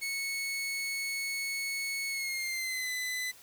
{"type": "tone with pitch glide", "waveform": "sawtooth", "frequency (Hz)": [2204, 2009], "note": ["C#7", "B6"], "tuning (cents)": [-11, 29], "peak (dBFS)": -29, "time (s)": [0.01, 3.32], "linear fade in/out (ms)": 20, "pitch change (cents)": -160, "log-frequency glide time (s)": [2.09, 2.9], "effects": ["white hiss -55 dBFS RMS until 3.42 s"]}